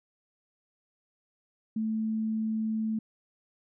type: tone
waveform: sine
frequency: 219.7 Hz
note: A3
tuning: 2 cents flat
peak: -27 dBFS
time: 1.76-2.99 s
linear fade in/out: 5 ms
effects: none